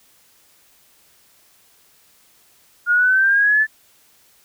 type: exponential sweep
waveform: sine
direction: up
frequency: 1417 to 1760 Hz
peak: -12 dBFS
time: 2.86-3.67 s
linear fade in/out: 50 ms
effects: white hiss -55 dBFS RMS until 4.44 s